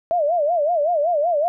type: tone with vibrato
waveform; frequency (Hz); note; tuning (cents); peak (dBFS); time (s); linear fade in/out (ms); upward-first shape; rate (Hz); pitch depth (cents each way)
sine; 640; D#5; +49; -16; 0.11-1.48; 0; sine; 5.3; 190
effects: none